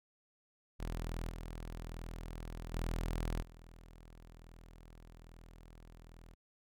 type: tone with level steps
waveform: sawtooth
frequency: 41.2 Hz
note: E1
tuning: in tune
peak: -34 / -39 / -31 / -50 dBFS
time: 0.79-6.35 s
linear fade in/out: 20 ms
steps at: 1.29 / 2.74 / 3.42 s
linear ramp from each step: 5 ms
effects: none